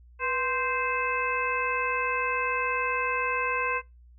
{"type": "harmonic tone with a mistuned harmonic", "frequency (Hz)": 521, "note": "C5", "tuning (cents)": -7, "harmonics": [1, 2, 3, 4, 5], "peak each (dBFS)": [-33, -30, -32, -35, -31], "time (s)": [0.19, 3.82], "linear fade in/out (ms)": 50, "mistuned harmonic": 1, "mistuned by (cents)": -100, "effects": ["noise-tail reverb RT60 0.2 s tail -19 dB re dry", "added 60 Hz sine -50 dBFS peak until 4.18 s"]}